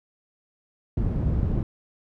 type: low-pass noise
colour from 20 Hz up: white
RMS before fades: -24 dBFS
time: 0.97-1.63 s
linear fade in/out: 2 ms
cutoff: 130 Hz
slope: 12 dB/octave
effects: none